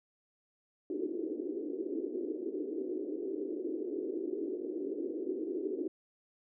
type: band-pass noise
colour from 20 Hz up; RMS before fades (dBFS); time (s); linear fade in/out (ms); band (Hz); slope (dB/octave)
white; -37; 0.9-5.88; 2; 300 to 400; 48
effects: none